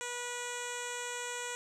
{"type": "tone with low-pass filter", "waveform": "10% pulse", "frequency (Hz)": 486.5, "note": "B4", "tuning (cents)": -26, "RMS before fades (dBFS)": -39, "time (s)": [0.01, 1.55], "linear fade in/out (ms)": 0, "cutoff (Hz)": 8000, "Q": 2.8, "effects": []}